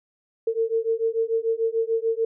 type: beating tone pair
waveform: sine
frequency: 449.6 / 456.4 Hz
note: A4 / A#4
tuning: +37 / -37 cents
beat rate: 6.8 Hz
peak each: -24 dBFS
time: 0.47-2.25 s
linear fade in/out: 5 ms
effects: none